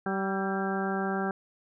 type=harmonic tone with a mistuned harmonic; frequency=193.1 Hz; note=G3; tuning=26 cents flat; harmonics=1 / 2 / 3 / 4 / 5 / 6 / 7 / 8; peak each=-31 / -33 / -40 / -34 / -44 / -43 / -38 / -37 dBFS; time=0.06-1.31 s; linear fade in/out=2 ms; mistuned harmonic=8; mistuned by=+48 cents; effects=none